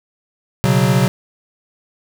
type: chord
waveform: square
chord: B suspended second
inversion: none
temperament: equal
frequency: 123.47 / 138.59 / 185 Hz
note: B2 / C#3 / F#3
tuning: 0 / 0 / 0 cents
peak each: -17 dBFS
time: 0.64-1.08 s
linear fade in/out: 0 ms
effects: none